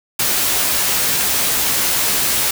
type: noise with comb filter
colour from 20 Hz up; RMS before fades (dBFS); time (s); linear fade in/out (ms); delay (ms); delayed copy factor
white; -17; 0.19-2.51; 5; 15; +0.55
effects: none